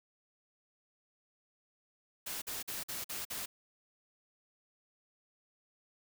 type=noise bursts; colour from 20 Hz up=white; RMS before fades=-40 dBFS; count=6; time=2.26-3.46 s; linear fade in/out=10 ms; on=160 ms; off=48 ms; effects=none

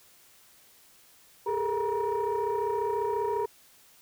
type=tone cluster; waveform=sine; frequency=405.5 / 440.1 / 465.8 / 949 Hz; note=G#4 / A4 / A#4 / A#5; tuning=-41 / 0 / -1 / +31 cents; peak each=-29 / -31 / -35 / -29 dBFS; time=1.46-3.46 s; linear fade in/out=10 ms; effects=tanh soft clip ceiling -21 dBFS + white hiss -58 dBFS RMS until 4.01 s

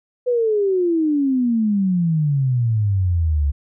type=exponential sweep; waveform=sine; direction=down; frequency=503 to 69 Hz; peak=-15 dBFS; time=0.26-3.52 s; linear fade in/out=20 ms; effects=none

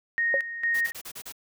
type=tone with tremolo; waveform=sine; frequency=1860 Hz; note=A#6; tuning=4 cents flat; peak=-22 dBFS; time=0.18-0.92 s; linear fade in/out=0 ms; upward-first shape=square; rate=2.2 Hz; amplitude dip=70%
type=tone with exponential decay; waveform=sine; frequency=549 Hz; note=C#5; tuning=17 cents flat; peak=-19 dBFS; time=0.34-0.42 s; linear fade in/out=1 ms; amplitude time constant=16 ms
type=noise bursts; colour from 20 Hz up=white; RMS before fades=-39 dBFS; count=6; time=0.74-1.324 s; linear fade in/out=10 ms; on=69 ms; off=34 ms
effects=none

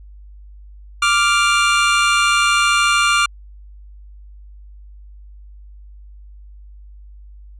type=tone pair together; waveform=25% pulse; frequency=1176 / 1396.6 Hz; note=D6 / F6; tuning=+2 / 0 cents; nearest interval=minor third; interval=298 cents; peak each=-12 dBFS; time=1.02-3.26 s; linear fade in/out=5 ms; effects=added 50 Hz sine -37 dBFS peak until 7.59 s + resampled to 22050 Hz

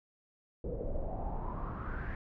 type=noise with low-pass filter sweep; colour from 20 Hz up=brown; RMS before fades=-37 dBFS; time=0.64-2.15 s; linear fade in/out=2 ms; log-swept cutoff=450 to 1800 Hz; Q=5.8; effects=none

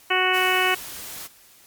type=harmonic tone; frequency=370 Hz; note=F#4; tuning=in tune; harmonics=1 / 2 / 3 / 4 / 5 / 6 / 7 / 8; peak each=-26 / -26 / -26 / -26 / -26 / -26 / -26 / -26 dBFS; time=0.1-0.75 s; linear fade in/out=10 ms
type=noise; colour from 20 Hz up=white; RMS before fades=-36 dBFS; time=0.33-1.28 s; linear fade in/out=20 ms
effects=white hiss -52 dBFS RMS until 1.66 s + MP3 96 kbps

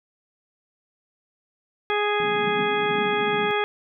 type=harmonic tone; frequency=415.3 Hz; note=G#4; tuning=in tune; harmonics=1 / 2 / 3 / 4 / 5 / 6 / 8; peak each=-24 / -27 / -29 / -30 / -31 / -32 / -33 dBFS; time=1.9-3.64 s; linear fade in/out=0 ms
type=band-pass noise; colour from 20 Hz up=white; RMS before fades=-34 dBFS; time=2.2-3.51 s; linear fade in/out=0 ms; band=150 to 270 Hz; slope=48 dB/octave
effects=none

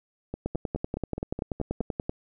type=two click trains; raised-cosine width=2 ms; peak=-19 / -15 dBFS; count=8 / 18; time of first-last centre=0.34-1.811 / 0.46-2.095 s; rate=4.76 / 10.4 Hz; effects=none

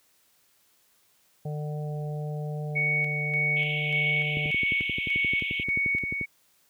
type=harmonic tone; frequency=149.8 Hz; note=D3; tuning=35 cents sharp; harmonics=1 / 3 / 4 / 5; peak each=-30 / -40 / -42 / -44 dBFS; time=1.45-4.51 s; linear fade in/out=5 ms
type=tone with tremolo; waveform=sine; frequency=2228 Hz; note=C#7; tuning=8 cents sharp; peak=-23 dBFS; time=2.75-6.26 s; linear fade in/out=20 ms; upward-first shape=square; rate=1.7 Hz; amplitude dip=45%
type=band-pass noise; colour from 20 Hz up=pink; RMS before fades=-36 dBFS; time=3.56-5.64 s; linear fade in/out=10 ms; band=2300 to 3300 Hz; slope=96 dB/octave
type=click train; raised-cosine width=3 ms; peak=-21 dBFS; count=22; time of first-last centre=4.37-6.212 s; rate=11.4 Hz
effects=white hiss -65 dBFS RMS until 6.69 s + high-pass 60 Hz 12 dB/octave

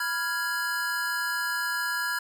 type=chord; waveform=square; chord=F diminished; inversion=second; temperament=equal; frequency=987.8 / 1396.9 / 1661.2 Hz; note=Cb6 / F6 / Ab6; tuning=0 / 0 / 0 cents; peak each=-36 / -32 / -30 dBFS; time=0-2.19 s; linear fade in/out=5 ms; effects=none

